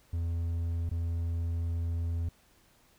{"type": "tone with dropouts", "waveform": "triangle", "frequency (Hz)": 84.1, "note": "E2", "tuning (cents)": 35, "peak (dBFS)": -27, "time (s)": [0.13, 2.29], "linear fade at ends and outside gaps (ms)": 5, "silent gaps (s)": [0.894, 0.912], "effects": ["pink hiss -64 dBFS RMS until 2.98 s"]}